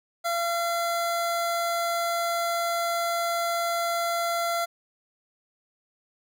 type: tone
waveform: 25% pulse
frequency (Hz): 683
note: F5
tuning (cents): -39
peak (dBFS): -21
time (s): 0.24-4.66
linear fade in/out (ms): 20
effects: none